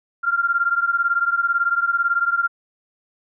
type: beating tone pair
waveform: sine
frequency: 1383 / 1401 Hz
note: F6 / F6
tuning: -17 / +5 cents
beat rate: 18 Hz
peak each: -19 / -21 dBFS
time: 0.23-2.48 s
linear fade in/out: 20 ms
effects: none